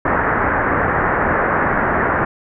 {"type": "low-pass noise", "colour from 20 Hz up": "white", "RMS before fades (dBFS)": -17, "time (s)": [0.05, 2.25], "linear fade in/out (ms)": 5, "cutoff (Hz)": 1800, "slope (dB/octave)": 48, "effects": []}